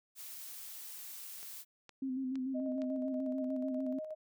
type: noise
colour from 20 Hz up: blue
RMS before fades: -47 dBFS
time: 0.15-1.65 s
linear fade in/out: 50 ms
type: click train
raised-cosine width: 0.2 ms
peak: -34 dBFS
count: 4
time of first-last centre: 1.43-2.819 s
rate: 2.16 Hz
type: tone with vibrato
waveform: sine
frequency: 261.6 Hz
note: C4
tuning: in tune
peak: -34 dBFS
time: 2.02-3.99 s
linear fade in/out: 5 ms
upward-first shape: square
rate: 6.8 Hz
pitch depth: 36 cents each way
type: tone with tremolo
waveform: sine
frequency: 622.3 Hz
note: D#5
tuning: in tune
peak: -38 dBFS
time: 2.54-4.15 s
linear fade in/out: 20 ms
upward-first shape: square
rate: 8.3 Hz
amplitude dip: 40%
effects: none